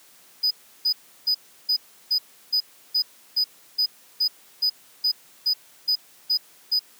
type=tone bursts; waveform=triangle; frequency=4978 Hz; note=D#8; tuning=in tune; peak=-17 dBFS; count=16; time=0.43-6.794 s; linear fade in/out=10 ms; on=79 ms; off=340 ms; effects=white hiss -53 dBFS RMS until 6.99 s + high-pass 150 Hz 12 dB/octave